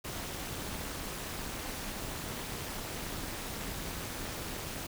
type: noise with amplitude modulation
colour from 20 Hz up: pink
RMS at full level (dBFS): -36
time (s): 0.04-4.87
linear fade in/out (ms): 10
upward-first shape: sine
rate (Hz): 235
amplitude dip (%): 75
effects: none